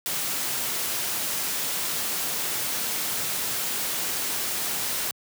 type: noise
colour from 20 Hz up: white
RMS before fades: -28 dBFS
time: 0.06-5.11 s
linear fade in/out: 0 ms
effects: high-pass 100 Hz 12 dB/octave